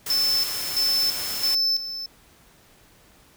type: noise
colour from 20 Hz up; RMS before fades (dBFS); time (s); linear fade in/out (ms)
white; -31; 0.06-1.55; 5
type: tone with tremolo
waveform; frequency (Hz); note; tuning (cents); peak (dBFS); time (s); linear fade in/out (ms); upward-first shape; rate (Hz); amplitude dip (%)
triangle; 5274; E8; 0; -18; 0.1-2.06; 2; square; 1.5; 70
effects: pink hiss -55 dBFS RMS until 3.36 s